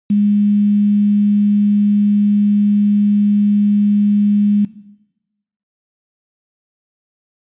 sine tone with quantisation, 205.7 Hz, G#3, 16 cents flat, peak -10 dBFS, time 0.1-4.65 s, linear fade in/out 5 ms, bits 6, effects noise-tail reverb RT60 1.0 s tail -17 dB re dry + resampled to 8000 Hz

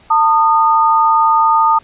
sine tone pair together, 897 / 1230 Hz, A5 / D#6, +33 / -20 cents, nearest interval perfect fourth, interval 547 cents, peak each -11 dBFS, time 0.1-1.79 s, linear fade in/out 10 ms, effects pink hiss -47 dBFS RMS until 1.83 s + resampled to 8000 Hz

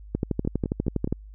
two click trains, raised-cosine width 3 ms, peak -15 / -11 dBFS, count 4 / 13, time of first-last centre 0.45-1.075 / 0.15-1.126 s, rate 4.8 / 12.3 Hz, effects added 51 Hz sine -41 dBFS peak until 1.34 s

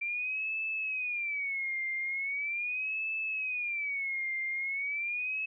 sine tone with vibrato, 2349 Hz, D7, in tune, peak -31 dBFS, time 0.01-5.46 s, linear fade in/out 10 ms, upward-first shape sine, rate 0.4 Hz, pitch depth 190 cents each way, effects none

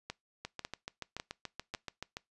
two click trains, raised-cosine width 0.2 ms, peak -21 / -22 dBFS, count 4 / 13, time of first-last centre 0.1-1.748 / 0.45-2.169 s, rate 1.82 / 6.98 Hz, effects noise-tail reverb RT60 0.2 s tail -23 dB re dry + resampled to 24000 Hz

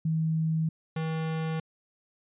sine / square tone pair in turn, 160 / 160 Hz, D#3 / D#3, +49 / +49 cents, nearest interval unison, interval 0 cents, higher neither, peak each -24 / -29 dBFS, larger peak first, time 0.05-0.69 / 0.96-1.6 s, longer neither, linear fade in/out 5 ms, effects resampled to 8000 Hz

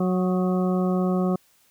harmonic tone with a mistuned harmonic, 183.7 Hz, F#3, 12 cents flat, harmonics 1 / 2 / 3 / 4 / 6 / 7, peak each -21 / -27 / -31 / -33 / -37 / -38 dBFS, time 0-1.36 s, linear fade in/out 5 ms, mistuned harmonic 7, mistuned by -35 cents, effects white hiss -61 dBFS RMS until 1.7 s

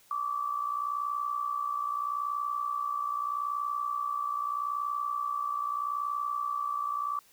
sine tone with amplitude modulation, 1158 Hz, D6, 25 cents flat, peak -26 dBFS, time 0.11-7.19 s, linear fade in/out 2 ms, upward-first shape sine, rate 60.8 Hz, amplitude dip 70%, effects white hiss -61 dBFS RMS until 7.32 s

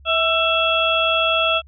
harmonic tone with a mistuned harmonic, 667 Hz, E5, 20 cents sharp, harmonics 1 / 2 / 4 / 5, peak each -21 / -21 / -21 / -21 dBFS, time 0.05-1.62 s, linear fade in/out 50 ms, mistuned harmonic 1, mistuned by -45 cents, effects added 69 Hz sine -43 dBFS peak until 1.67 s

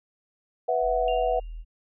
sine chord, B suspended fourth, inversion none, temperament equal, 493.9 / 659.3 / 740 Hz, B4 / E5 / F#5, 0 / 0 / 0 cents, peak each -26 dBFS, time 0.68-1.4 s, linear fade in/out 10 ms
sine tone, 40.53 Hz, E1, 29 cents flat, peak -34 dBFS, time 0.81-1.65 s, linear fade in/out 50 ms
sine tone with exponential decay, 2794 Hz, F7, in tune, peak -34 dBFS, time 1.08-1.64 s, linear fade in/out 1 ms, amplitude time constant 120 ms
effects none

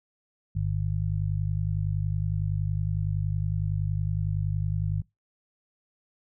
harmonic tone, 50.8 Hz, G#1, 38 cents flat, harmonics 1 / 2 / 3, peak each -32 / -27 / -30 dBFS, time 0.55-5.02 s, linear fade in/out 10 ms, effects noise-tail reverb RT60 0.2 s tail -24 dB re dry

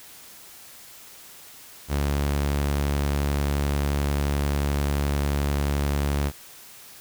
sawtooth tone, 71.4 Hz, D2, 48 cents flat, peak -18 dBFS, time 1.88-6.32 s, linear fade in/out 50 ms, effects white hiss -46 dBFS RMS until 7 s

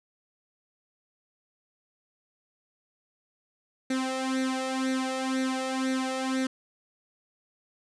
sawtooth tone with flanger, 261.6 Hz, C4, in tune, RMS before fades -29 dBFS, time 3.9-6.47 s, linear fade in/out 5 ms, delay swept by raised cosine 0.49 to 1.59 ms, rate 2 Hz, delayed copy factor +0.8, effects resampled to 22050 Hz

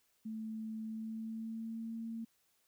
sine tone with pitch glide, 220 to 227.1 Hz, A3 to A#3, 0 to -45 cents, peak -39 dBFS, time 0.25-2.25 s, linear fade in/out 10 ms, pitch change +55 cents, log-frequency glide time 0.83-1.96 s, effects white hiss -75 dBFS RMS until 2.67 s

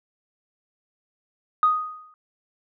sine tone with exponential decay, 1244.5 Hz, D#6, in tune, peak -12 dBFS, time 1.63-2.14 s, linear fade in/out 1 ms, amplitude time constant 110 ms, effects tanh soft clip ceiling -8 dBFS

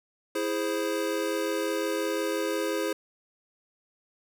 square chord, E augmented, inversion none, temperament equal, 329.6 / 415.3 / 523.3 Hz, E4 / G#4 / B#4, 0 / 0 / 0 cents, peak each -32 dBFS, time 0.35-2.93 s, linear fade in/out 5 ms, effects none

